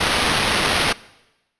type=noise with sample-and-hold; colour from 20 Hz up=violet; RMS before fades=-19 dBFS; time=0-0.93 s; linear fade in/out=10 ms; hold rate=7350 Hz; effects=noise-tail reverb RT60 1.0 s tail -21 dB re dry + resampled to 24000 Hz